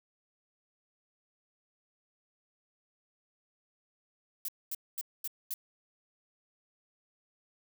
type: noise bursts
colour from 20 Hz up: violet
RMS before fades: -36 dBFS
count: 5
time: 4.45-5.54 s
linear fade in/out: 2 ms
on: 34 ms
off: 230 ms
effects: none